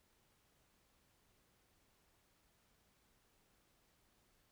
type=silence; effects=pink hiss -75 dBFS RMS until 4.51 s